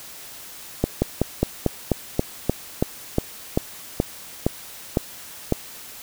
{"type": "slowing click train", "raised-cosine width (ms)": 2, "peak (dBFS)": -4, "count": 15, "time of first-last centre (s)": [0.84, 5.523], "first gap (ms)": 180, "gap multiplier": 1.09, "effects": ["white hiss -40 dBFS RMS until 6.02 s"]}